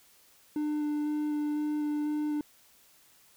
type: tone with vibrato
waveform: triangle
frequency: 298.7 Hz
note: D4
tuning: 29 cents sharp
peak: -26 dBFS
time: 0.56-2.41 s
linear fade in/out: 2 ms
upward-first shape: square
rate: 2 Hz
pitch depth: 8 cents each way
effects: white hiss -61 dBFS RMS until 3.36 s